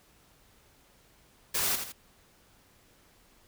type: noise with echo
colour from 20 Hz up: white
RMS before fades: -29 dBFS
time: 1.54-1.76 s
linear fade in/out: 10 ms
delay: 82 ms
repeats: 2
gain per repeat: -7 dB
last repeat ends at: 1.924 s
effects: pink hiss -62 dBFS RMS until 3.47 s